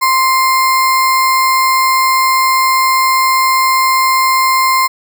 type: tone with sample-and-hold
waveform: sine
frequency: 1045 Hz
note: C6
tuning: 2 cents flat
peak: -8 dBFS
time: 0.01-4.88 s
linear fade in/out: 20 ms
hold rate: 3150 Hz
effects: none